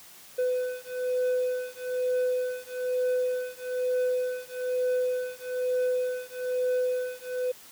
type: beating tone pair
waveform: triangle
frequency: 502 / 503.1 Hz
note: B4 / B4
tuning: +28 / +32 cents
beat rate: 1.1 Hz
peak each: -27 dBFS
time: 0.38-7.52 s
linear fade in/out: 10 ms
effects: white hiss -50 dBFS RMS until 7.71 s + high-pass 80 Hz 12 dB/octave